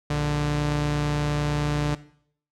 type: tone pair together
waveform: sawtooth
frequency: 58.84 / 147.5 Hz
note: A#1 / D3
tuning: +17 / +8 cents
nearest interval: octave + major third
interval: 1591 cents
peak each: -27 / -19 dBFS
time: 0.1-1.95 s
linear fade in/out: 5 ms
effects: noise-tail reverb RT60 0.6 s tail -17 dB re dry + low-pass 7000 Hz 12 dB/octave